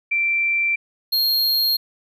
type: tone pair in turn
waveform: sine / square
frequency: 2349 / 4238 Hz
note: D7 / C8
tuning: 0 / +21 cents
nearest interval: minor seventh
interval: 1021 cents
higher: second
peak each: -17 dBFS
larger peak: neither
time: 0.11-0.76 / 1.12-1.77 s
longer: neither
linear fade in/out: 10 ms
effects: none